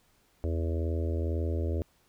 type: harmonic tone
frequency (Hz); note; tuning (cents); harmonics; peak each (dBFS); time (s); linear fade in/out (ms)
82; E2; -9; 1 / 3 / 4 / 5 / 6 / 7 / 8; -28 / -40 / -38 / -39 / -42 / -42 / -49; 0.44-1.82; 0
effects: pink hiss -67 dBFS RMS until 2.08 s